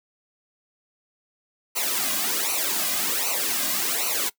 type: noise with flanger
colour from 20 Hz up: white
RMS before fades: -25 dBFS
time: 1.75-4.3 s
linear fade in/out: 20 ms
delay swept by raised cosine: 0.58 to 2.28 ms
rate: 1.3 Hz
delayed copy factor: -0.85
effects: noise-tail reverb RT60 0.1 s tail -21 dB re dry + high-pass 200 Hz 12 dB/octave